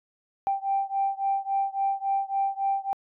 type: beating tone pair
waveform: sine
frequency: 784 / 787.6 Hz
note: G5 / G5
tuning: 0 / +8 cents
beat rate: 3.6 Hz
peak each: -26 / -27 dBFS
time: 0.47-2.93 s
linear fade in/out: 0 ms
effects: tanh soft clip ceiling -16 dBFS